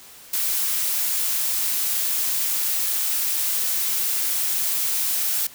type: noise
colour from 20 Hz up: blue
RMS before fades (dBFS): -23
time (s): 0.33-5.47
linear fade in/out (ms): 5
effects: white hiss -45 dBFS RMS until 5.54 s